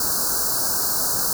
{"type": "band-stop noise", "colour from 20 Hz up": "white", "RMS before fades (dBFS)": -22, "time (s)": [0, 1.33], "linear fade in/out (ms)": 2, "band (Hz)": [1600, 4200], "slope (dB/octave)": 96, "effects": []}